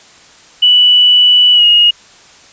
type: tone with pitch glide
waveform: sine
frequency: 2960 to 2872 Hz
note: F#7 to F7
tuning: 0 to +48 cents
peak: -4 dBFS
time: 0.62-1.91 s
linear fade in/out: 10 ms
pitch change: -52 cents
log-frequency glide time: 1.53-1.64 s
effects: white hiss -41 dBFS RMS until 2.52 s + resampled to 16000 Hz